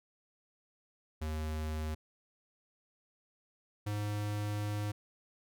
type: tone pair in turn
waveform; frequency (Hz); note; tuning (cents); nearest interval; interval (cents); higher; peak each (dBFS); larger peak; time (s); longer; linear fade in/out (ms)
square; 77.7 / 104.16; D#2 / G#2; -2 / +6; perfect fourth; 508; second; -35 / -34; second; 1.21-1.95 / 3.86-4.92; second; 10
effects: none